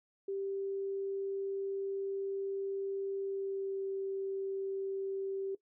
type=tone with pitch glide; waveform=sine; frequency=392 to 388.8 Hz; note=G4 to G4; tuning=0 to -14 cents; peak=-34 dBFS; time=0.28-5.55 s; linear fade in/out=5 ms; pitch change=-14 cents; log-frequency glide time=3.2-3.84 s; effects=noise-tail reverb RT60 0.1 s tail -17 dB re dry